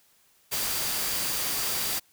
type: tone in noise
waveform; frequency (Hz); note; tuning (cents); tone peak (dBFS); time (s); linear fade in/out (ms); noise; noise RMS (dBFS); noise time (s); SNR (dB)
sine; 4708; D8; +3; -38; 0.51-2; 20; white; -29; 0.51-2; -12
effects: white hiss -63 dBFS RMS until 2.12 s